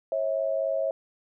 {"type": "tone pair together", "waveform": "sine", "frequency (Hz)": [544, 647.8], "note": ["C#5", "E5"], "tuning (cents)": [-33, -30], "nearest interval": "minor third", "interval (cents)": 303, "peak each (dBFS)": [-27, -27], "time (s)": [0.12, 0.91], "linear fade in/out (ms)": 2, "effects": []}